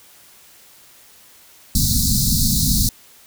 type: band-stop noise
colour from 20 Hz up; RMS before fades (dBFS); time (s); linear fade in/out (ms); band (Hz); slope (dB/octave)
pink; -17; 1.75-2.89; 2; 260 to 3900; 96
effects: white hiss -48 dBFS RMS until 3.26 s